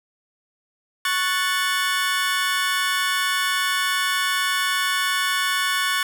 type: chord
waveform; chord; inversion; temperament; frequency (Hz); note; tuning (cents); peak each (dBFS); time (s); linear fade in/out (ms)
25% pulse; F# minor; second; equal; 1108.7 / 1480 / 1760; C#6 / F#6 / A6; 0 / 0 / 0; -21; 1.05-6.03; 2
effects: none